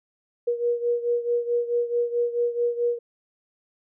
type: beating tone pair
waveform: sine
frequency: 476.3 / 480.9 Hz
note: A#4 / B4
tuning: +37 / -46 cents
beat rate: 4.6 Hz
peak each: -23 / -27 dBFS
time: 0.47-2.99 s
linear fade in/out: 10 ms
effects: none